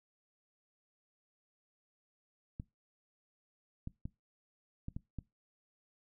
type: clicks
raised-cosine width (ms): 5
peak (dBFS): -28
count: 6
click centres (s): 2.599 / 3.874 / 4.055 / 4.884 / 4.965 / 5.187
effects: noise-tail reverb RT60 0.2 s tail -21 dB re dry